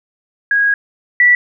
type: tone pair in turn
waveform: sine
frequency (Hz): 1646 / 1957.4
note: G#6 / B6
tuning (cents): -16 / -16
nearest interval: minor third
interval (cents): 300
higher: second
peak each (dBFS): -10 / -6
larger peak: second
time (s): 0.51-0.74 / 1.2-1.35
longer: first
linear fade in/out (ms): 2
effects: none